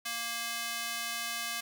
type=tone with high-pass filter; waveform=square; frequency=233.1 Hz; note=A#3; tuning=in tune; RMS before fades=-36 dBFS; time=0.05-1.61 s; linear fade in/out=10 ms; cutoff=1700 Hz; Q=0.63; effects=none